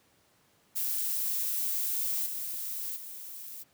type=noise with level steps; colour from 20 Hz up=violet; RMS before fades=-31 / -36 / -43 dBFS; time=0.75-3.64 s; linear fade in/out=20 ms; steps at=2.26 / 2.96 s; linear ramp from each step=5 ms; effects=pink hiss -66 dBFS RMS until 3.73 s + high-pass 100 Hz 12 dB/octave